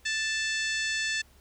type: harmonic tone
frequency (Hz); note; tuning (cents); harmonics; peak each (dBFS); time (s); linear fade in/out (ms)
880; A5; 0; 2 / 3 / 4 / 5 / 6 / 7 / 8 / 9; -30 / -34 / -36 / -38 / -40 / -41 / -42 / -43; 0.05-1.22; 10
effects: added 67 Hz sine -58 dBFS peak until 1.4 s + pink hiss -61 dBFS RMS until 1.4 s